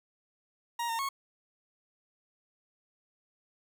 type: tone with pitch steps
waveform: 40% pulse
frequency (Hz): 941 / 915 / 1097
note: A#5 / A#5 / C#6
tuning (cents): +16 / -32 / -18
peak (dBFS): -30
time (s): 0.79-1.09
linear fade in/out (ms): 5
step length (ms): 100
effects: none